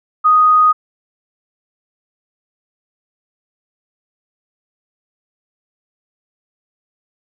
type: tone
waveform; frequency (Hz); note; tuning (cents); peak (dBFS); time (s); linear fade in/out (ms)
sine; 1244.5; D#6; 0; -7; 0.24-0.73; 20
effects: none